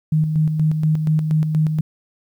sine tone with tremolo, 155.6 Hz, D#3, in tune, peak -13 dBFS, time 0.12-1.81 s, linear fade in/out 5 ms, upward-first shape square, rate 4.2 Hz, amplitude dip 45%, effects 9-bit

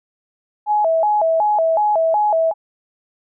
sine tone with vibrato, 740 Hz, F#5, in tune, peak -13 dBFS, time 0.66-2.54 s, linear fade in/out 50 ms, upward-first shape square, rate 2.7 Hz, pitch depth 220 cents each way, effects none

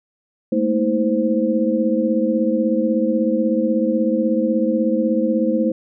sine tone cluster, 216.2 / 232.5 / 319.5 / 519 Hz, A3 / A#3 / D#4 / C5, -30 / -4 / +46 / -14 cents, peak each -21 dBFS, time 0.52-5.72 s, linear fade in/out 5 ms, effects none

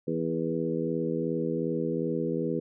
harmonic tone with a mistuned harmonic, 82.6 Hz, E2, 4 cents sharp, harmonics 2 / 3 / 4 / 5 / 6, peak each -33 / -33 / -33 / -33 / -33 dBFS, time 0.07-2.6 s, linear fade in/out 10 ms, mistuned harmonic 6, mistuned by -20 cents, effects none

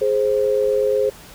sine tone pair together, 417.6 / 526.1 Hz, G#4 / C5, +10 / +9 cents, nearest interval major third, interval 399 cents, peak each -18 dBFS, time 0.01-1.1 s, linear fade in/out 10 ms, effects pink hiss -42 dBFS RMS until 1.34 s

